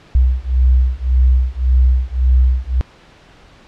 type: beating tone pair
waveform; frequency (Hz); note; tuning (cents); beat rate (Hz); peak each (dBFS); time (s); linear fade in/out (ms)
sine; 62.5 / 64.3; B1 / C2; +21 / -30; 1.8; -13; 0.15-2.81; 0
effects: pink hiss -45 dBFS RMS until 3.67 s + low-pass 4000 Hz 12 dB/octave